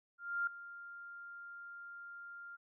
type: tone with ADSR envelope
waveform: sine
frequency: 1396.9 Hz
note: F6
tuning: in tune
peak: -31 dBFS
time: 0.18-2.57 s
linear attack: 290 ms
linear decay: 4 ms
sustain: -16 dB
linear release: 22 ms
effects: none